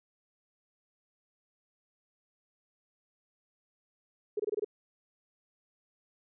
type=tone bursts; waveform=sine; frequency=418.3 Hz; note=G#4; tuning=12 cents sharp; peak=-28 dBFS; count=6; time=4.37-4.646 s; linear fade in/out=5 ms; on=26 ms; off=24 ms; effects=none

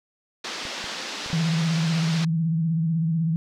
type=band-pass noise; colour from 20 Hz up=white; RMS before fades=-33 dBFS; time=0.44-2.25 s; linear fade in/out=5 ms; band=190 to 5300 Hz; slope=24 dB/octave
type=clicks; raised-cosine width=3 ms; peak=-27 dBFS; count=4; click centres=0.653 / 0.842 / 1.262 / 1.302 s
type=tone with vibrato; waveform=sine; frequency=163.2 Hz; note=E3; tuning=17 cents flat; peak=-20 dBFS; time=1.33-3.36 s; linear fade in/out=0 ms; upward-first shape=sine; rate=16 Hz; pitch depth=63 cents each way
effects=none

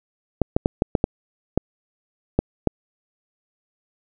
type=clicks; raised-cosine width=2 ms; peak=-3 dBFS; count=9; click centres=0.417 / 0.565 / 0.659 / 0.821 / 0.952 / 1.041 / 1.576 / 2.39 / 2.673 s; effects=none

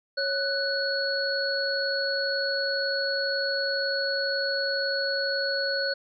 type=tone cluster; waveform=sine; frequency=554 / 1490 / 4361 Hz; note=C#5 / F#6 / C#8; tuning=-1 / +12 / -29 cents; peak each=-29 dBFS; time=0.17-5.94 s; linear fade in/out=10 ms; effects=none

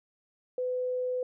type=tone; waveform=sine; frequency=503 Hz; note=B4; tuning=32 cents sharp; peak=-28 dBFS; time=0.58-1.23 s; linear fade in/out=2 ms; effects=none

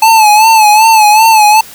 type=tone with vibrato; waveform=square; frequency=868 Hz; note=A5; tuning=24 cents flat; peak=-3 dBFS; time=0.02-1.61 s; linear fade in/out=5 ms; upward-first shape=sine; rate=2.6 Hz; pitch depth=68 cents each way; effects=white hiss -32 dBFS RMS until 1.74 s

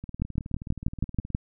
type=two click trains; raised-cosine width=5 ms; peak=-12 / -24 dBFS; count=8 / 25; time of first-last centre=0.22-1.349 / 0.04-1.303 s; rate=6.2 / 19 Hz; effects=none

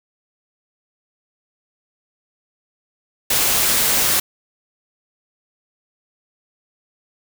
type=noise; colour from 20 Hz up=white; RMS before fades=-17 dBFS; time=3.3-4.2 s; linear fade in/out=5 ms; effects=none

